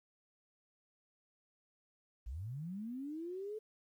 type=linear sweep; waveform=sine; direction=up; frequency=50 to 440 Hz; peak=-40 dBFS; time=2.26-3.59 s; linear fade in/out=10 ms; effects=12-bit